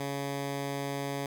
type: tone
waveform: 10% pulse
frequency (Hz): 140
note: C#3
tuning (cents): +18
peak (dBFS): -24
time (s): 0-1.26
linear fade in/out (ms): 2
effects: none

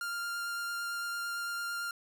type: tone with vibrato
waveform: 45% pulse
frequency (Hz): 1396.9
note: F6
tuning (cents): 0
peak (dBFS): -34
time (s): 0.01-1.91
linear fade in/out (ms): 2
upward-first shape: sine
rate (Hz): 8.9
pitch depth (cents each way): 9
effects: none

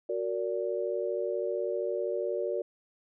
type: chord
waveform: sine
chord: Gb augmented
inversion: none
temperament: just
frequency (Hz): 370 / 462.5 / 578.1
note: Gb4 / Bb4 / D5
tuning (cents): 0 / -14 / -27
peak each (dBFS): -33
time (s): 0.09-2.62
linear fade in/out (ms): 5
effects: none

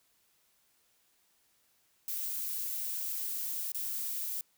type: noise with dropouts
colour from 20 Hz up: violet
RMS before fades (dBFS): -36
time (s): 2.08-4.41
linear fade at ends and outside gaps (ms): 1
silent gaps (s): 3.719-3.746
effects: white hiss -71 dBFS RMS until 4.57 s

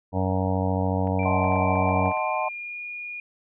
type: harmonic tone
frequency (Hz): 93.9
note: F#2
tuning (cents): +26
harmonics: 1 / 2 / 3 / 5 / 6 / 7 / 8 / 9 / 10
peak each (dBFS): -25 / -28 / -30 / -32 / -33 / -33 / -34 / -35 / -35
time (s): 0.12-2.13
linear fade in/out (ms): 50
type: clicks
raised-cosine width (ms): 0.5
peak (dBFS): -31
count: 10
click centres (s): 1.073 / 1.233 / 1.443 / 1.522 / 1.56 / 1.756 / 1.891 / 2.059 / 2.116 / 2.173
type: tone with pitch glide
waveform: sine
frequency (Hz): 2349 to 2435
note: D7 to D#7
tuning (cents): 0 to -38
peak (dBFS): -32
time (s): 1.19-3.2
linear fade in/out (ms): 2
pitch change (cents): +62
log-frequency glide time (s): 1.78-2.8
type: chord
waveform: sine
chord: D# diminished seventh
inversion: none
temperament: equal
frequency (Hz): 622.3 / 740 / 880 / 1046.5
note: D#5 / F#5 / A5 / C6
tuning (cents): 0 / 0 / 0 / 0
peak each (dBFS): -29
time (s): 1.25-2.49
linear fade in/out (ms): 10
effects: none

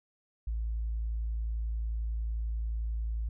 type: tone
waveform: sine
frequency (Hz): 55.6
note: A1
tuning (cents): +19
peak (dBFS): -29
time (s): 0.47-3.29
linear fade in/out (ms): 5
effects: tanh soft clip ceiling -26 dBFS

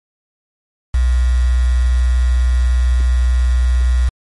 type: tone with quantisation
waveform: sine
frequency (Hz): 61.74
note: B1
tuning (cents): 0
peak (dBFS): -10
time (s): 0.94-4.09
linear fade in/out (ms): 5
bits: 5
effects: MP3 48 kbps

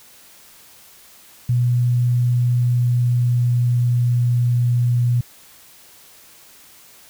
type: tone with pitch glide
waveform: sine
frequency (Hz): 122.1 to 121.26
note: B2 to B2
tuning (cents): -19 to -31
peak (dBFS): -14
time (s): 1.49-5.21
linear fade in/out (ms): 5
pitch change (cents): -12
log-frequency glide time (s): 2.48-4.33
effects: white hiss -47 dBFS RMS until 7.09 s

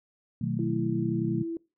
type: chord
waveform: sine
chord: B dominant seventh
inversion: none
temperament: just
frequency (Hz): 123.47 / 154.34 / 185.21 / 222.2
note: B2 / D#3 / F#3 / A3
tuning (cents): 0 / -14 / +2 / +17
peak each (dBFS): -32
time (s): 0.41-1.43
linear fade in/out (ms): 5
type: tone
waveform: sine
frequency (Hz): 332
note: E4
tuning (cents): +12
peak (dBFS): -30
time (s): 0.59-1.57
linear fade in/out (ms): 2
effects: noise-tail reverb RT60 0.3 s tail -24 dB re dry

